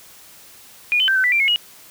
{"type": "tone with pitch steps", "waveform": "sine", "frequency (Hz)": [2442, 3052, 1564, 1526, 1976, 2361, 2175, 2898], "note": ["D#7", "G7", "G6", "G6", "B6", "D7", "C#7", "F#7"], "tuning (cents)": [-33, -47, -4, -47, 0, 9, -33, -37], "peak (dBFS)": -14, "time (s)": [0.92, 1.56], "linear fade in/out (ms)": 0, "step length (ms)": 80, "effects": ["white hiss -45 dBFS RMS until 1.9 s"]}